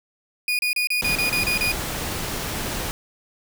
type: tone bursts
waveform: 35% pulse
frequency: 2459 Hz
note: D#7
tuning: 21 cents flat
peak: -18 dBFS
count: 9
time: 0.48-1.718 s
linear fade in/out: 2 ms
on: 110 ms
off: 31 ms
type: noise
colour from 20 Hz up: pink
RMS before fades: -28 dBFS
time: 1.02-2.91 s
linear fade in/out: 0 ms
effects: none